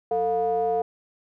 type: ring-modulated tone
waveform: triangle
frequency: 130.81 Hz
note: C3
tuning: in tune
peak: -16 dBFS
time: 0.11-0.82 s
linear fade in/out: 5 ms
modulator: 578 Hz
effects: none